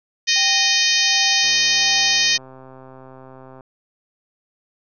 harmonic tone, 618 Hz, D#5, 12 cents flat, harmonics 3 / 4 / 5 / 6 / 7 / 8 / 9 / 10, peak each -23 / -23 / -23 / -23 / -23 / -23 / -23 / -23 dBFS, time 0.27-2.38 s, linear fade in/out 20 ms
sine tone with tremolo, 786 Hz, G5, 4 cents sharp, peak -27 dBFS, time 0.36-2.27 s, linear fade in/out 0 ms, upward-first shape sine, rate 1.4 Hz, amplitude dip 85%
click train, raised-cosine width 1 ms, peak -28 dBFS, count 285, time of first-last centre 1.44-3.608 s, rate 131 Hz
effects none

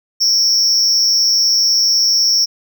triangle tone with amplitude modulation, 5460 Hz, F8, 40 cents flat, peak -5 dBFS, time 0.2-2.46 s, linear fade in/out 20 ms, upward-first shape sine, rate 216 Hz, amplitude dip 100%, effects none

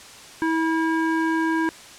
square tone with low-pass filter, 323.9 Hz, E4, 30 cents flat, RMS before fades -22 dBFS, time 0.42-1.69 s, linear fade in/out 0 ms, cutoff 1500 Hz, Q 3, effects white hiss -43 dBFS RMS until 1.98 s + low-pass 8000 Hz 12 dB/octave

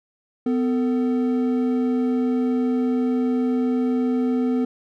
triangle tone pair together, 251.6 / 448.6 Hz, B3 / A4, +32 / +34 cents, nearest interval minor seventh, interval 1002 cents, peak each -17 / -25 dBFS, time 0.46-4.65 s, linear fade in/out 5 ms, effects none

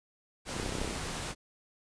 pink noise, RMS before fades -37 dBFS, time 0.45-1.35 s, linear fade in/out 50 ms
clicks, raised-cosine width 2 ms, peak -24 dBFS, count 12, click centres 0.565 / 0.599 / 0.631 / 0.662 / 0.693 / 0.723 / 0.753 / 0.785 / 0.815 / 0.846 / 0.877 / 0.909 s
effects resampled to 22050 Hz

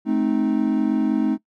triangle chord, A diminished, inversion none, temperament equal with one note detuned, 215.7 / 261.6 / 311.1 Hz, A3 / C4 / Eb4, -34 / 0 / 0 cents, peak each -20 dBFS, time 0.05-1.38 s, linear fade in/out 50 ms, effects noise-tail reverb RT60 0.1 s tail -20 dB re dry

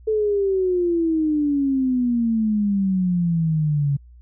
sine exponential sweep, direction down, 440 to 138.8 Hz, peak -17 dBFS, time 0.07-3.97 s, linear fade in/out 10 ms, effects added 60 Hz sine -43 dBFS peak until 4.21 s

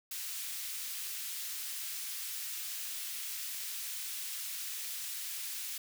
white high-pass noise, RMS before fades -40 dBFS, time 0.11-5.78 s, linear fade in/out 5 ms, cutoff 2100 Hz, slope 12 dB/octave, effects none

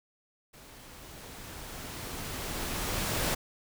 pink noise with level ramp, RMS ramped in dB -52 to -29 dBFS, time 0.53-3.35 s, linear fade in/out 10 ms, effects none

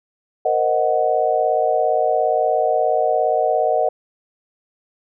sine chord, C half-diminished seventh, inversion third, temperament equal, 466.2 / 523.3 / 622.3 / 740 Hz, Bb4 / C5 / Eb5 / Gb5, 0 / 0 / 0 / 0 cents, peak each -22 / -24 / -19 / -19 dBFS, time 0.45-3.89 s, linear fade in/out 5 ms, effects none

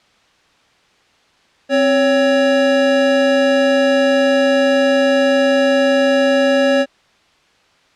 square tone pair together, 263.5 / 558.7 Hz, C4 / C#5, +12 / +13 cents, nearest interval octave + minor second, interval 1301 cents, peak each -17 / -13 dBFS, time 1.69-6.86 s, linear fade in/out 50 ms, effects white hiss -54 dBFS RMS until 7.95 s + low-pass 4000 Hz 12 dB/octave

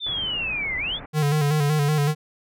sine linear two-way sweep, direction down then up, 3613 to 1975.5 to 3613 Hz, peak -24 dBFS, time 0-1 s, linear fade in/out 50 ms, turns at 0.77 s
pink low-pass noise, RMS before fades -38 dBFS, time 0.06-1.06 s, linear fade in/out 5 ms, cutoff 2300 Hz, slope 48 dB/octave
square tone with vibrato, 148.5 Hz, D3, 20 cents sharp, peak -19 dBFS, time 1.13-2.15 s, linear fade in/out 50 ms, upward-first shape square, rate 5.3 Hz, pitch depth 52 cents each way
effects none

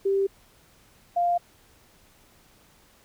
sine tone pair in turn, 392 / 698.5 Hz, G4 / F5, 0 / 0 cents, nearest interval minor seventh, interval 1000 cents, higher second, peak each -20 dBFS, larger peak neither, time 0.05-0.27 / 1.16-1.38 s, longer neither, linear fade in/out 10 ms, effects pink hiss -58 dBFS RMS until 3.04 s

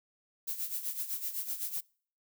violet noise with tremolo, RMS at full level -34 dBFS, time 0.47-1.81 s, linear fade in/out 10 ms, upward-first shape sine, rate 7.9 Hz, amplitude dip 70%, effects noise-tail reverb RT60 0.5 s tail -26 dB re dry

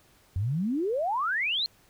sine exponential sweep, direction up, 87.31 to 4326 Hz, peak -25 dBFS, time 0.36-1.66 s, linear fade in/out 0 ms, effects pink hiss -61 dBFS RMS until 1.89 s

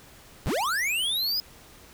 square linear sweep, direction up, 30.41 to 5080 Hz, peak -25 dBFS, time 0.46-1.4 s, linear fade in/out 0 ms, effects pink hiss -51 dBFS RMS until 1.93 s

